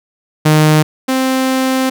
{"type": "tone pair in turn", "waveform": "sawtooth", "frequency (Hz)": [154, 261.6], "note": ["D#3", "C4"], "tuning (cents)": [-17, 0], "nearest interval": "major sixth", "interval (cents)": 917, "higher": "second", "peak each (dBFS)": [-3, -8], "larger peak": "first", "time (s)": [[0.45, 0.83], [1.08, 1.9]], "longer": "second", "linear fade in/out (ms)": 10, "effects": []}